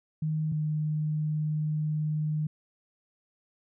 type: tone pair in turn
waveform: sine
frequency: 155.56 / 153.06 Hz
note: D#3 / D#3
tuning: 0 / -28 cents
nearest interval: unison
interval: 28 cents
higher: first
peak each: -26 / -26 dBFS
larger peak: neither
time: 0.22-0.52 / 0.52-2.47 s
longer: second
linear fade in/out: 5 ms
effects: none